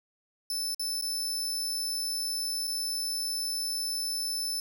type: tone with dropouts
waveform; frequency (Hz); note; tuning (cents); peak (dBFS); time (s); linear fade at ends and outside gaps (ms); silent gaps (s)
sawtooth; 5274; E8; 0; -27; 0.5-4.6; 2; 0.746-0.795 / 1.013-1.022 / 2.672-2.676
effects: none